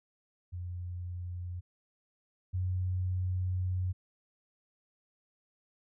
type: tone pair in turn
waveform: sine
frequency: 88.9 / 91.66 Hz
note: F2 / F#2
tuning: +31 / -16 cents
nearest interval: minor second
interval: 53 cents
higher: second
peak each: -36 / -29 dBFS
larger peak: second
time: 0.52-1.61 / 2.53-3.93 s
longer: second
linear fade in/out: 20 ms
effects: none